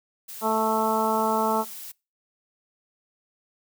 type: noise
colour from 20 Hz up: blue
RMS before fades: -39 dBFS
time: 0.28-1.92 s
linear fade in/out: 10 ms
type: harmonic tone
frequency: 220.2 Hz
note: A3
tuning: 2 cents sharp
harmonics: 1 / 2 / 3 / 4 / 5 / 6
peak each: -29 / -28 / -28 / -25 / -30 / -30 dBFS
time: 0.41-1.65 s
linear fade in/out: 50 ms
effects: noise-tail reverb RT60 0.3 s tail -25 dB re dry